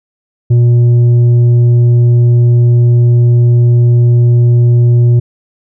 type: tone with tanh clipping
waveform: sine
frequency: 120 Hz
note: B2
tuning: 49 cents flat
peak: -5 dBFS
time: 0.5-5.2 s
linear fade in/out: 10 ms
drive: 5 dB
effects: none